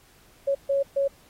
sine tone bursts at uneven times, 554 Hz, C#5, 1 cent flat, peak -20 dBFS, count 3, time 0.47-0.55 / 0.69-0.83 / 0.96-1.08 s, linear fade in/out 10 ms, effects pink hiss -57 dBFS RMS until 1.29 s + AAC 48 kbps

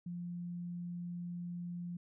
sine tone, 174.61 Hz, F3, in tune, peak -39 dBFS, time 0.06-1.97 s, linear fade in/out 5 ms, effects none

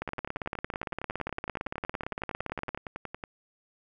two click trains, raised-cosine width 0.5 ms, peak -17 / -21 dBFS, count 49 / 35, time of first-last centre 0.02-2.747 / 0.09-3.238 s, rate 17.6 / 10.8 Hz, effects none

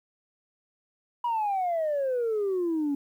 sine exponential sweep, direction down, 975 to 277.2 Hz, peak -23 dBFS, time 1.24-2.95 s, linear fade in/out 5 ms, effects tanh soft clip ceiling -22 dBFS + 10-bit

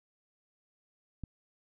click, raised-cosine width 5 ms, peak -27 dBFS, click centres 1.237 s, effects none

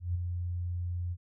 sine tone with ADSR envelope, 88 Hz, F2, 14 cents sharp, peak -26 dBFS, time 0-1.17 s, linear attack 150 ms, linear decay 9 ms, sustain -5 dB, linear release 51 ms, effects none

